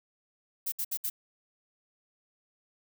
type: noise bursts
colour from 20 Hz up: violet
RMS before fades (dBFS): -32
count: 4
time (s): 0.66-1.1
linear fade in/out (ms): 10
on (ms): 62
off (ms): 64
effects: none